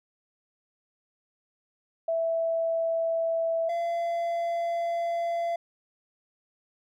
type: tone pair in turn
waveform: sine / triangle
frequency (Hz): 659.3 / 681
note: E5 / F5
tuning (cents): 0 / -44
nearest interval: minor second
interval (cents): 56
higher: second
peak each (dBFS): -24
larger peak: neither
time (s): 2.08-3.69 / 3.69-5.56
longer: second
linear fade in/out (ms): 5
effects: none